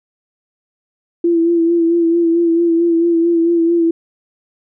sine tone with vibrato, 336.7 Hz, E4, 37 cents sharp, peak -10 dBFS, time 1.24-3.91 s, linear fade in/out 5 ms, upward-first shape sine, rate 4.5 Hz, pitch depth 34 cents each way, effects none

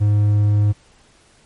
triangle tone, 103.83 Hz, G#2, in tune, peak -10 dBFS, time 0-0.73 s, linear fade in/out 20 ms, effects pink hiss -53 dBFS RMS until 1.45 s + MP3 48 kbps

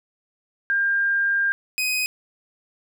sine / sawtooth tone pair in turn, 1601 / 2507 Hz, G6 / D#7, +36 / +12 cents, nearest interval minor sixth, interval 776 cents, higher second, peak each -18 / -18 dBFS, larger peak neither, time 0.7-1.52 / 1.78-2.06 s, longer first, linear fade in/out 0 ms, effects none

